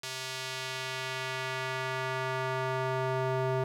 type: tone with band-pass filter sweep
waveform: square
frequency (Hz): 130.5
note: C3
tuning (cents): -4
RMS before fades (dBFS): -33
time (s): 0.03-3.64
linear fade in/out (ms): 5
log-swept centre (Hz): 4900 to 590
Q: 0.79
effects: 10-bit